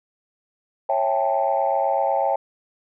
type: chord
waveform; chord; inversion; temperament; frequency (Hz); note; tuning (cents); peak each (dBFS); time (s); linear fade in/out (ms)
sine; A dominant seventh; first; just; 550 / 660 / 792 / 880; C#5 / E5 / G5 / A5; -14 / +2 / +18 / 0; -23 / -24 / -22 / -25; 0.89-2.36; 5
effects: tanh soft clip ceiling -9 dBFS